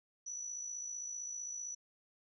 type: tone with amplitude modulation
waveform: sine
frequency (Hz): 5920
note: F#8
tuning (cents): 0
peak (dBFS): -38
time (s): 0.26-1.75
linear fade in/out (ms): 10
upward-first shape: sine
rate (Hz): 55.5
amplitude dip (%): 50
effects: none